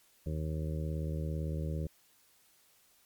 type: harmonic tone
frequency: 77.78 Hz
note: D#2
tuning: in tune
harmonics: 1 / 2 / 3 / 4 / 5 / 6 / 7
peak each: -35 / -36 / -48 / -46 / -47 / -48 / -47 dBFS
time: 0.26-1.87 s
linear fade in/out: 5 ms
effects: white hiss -66 dBFS RMS until 3.05 s + MP3 96 kbps